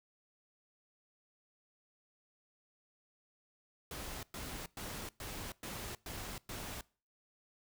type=noise bursts; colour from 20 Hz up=pink; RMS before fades=-44 dBFS; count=7; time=3.91-6.81 s; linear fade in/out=2 ms; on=320 ms; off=110 ms; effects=noise-tail reverb RT60 0.4 s tail -23 dB re dry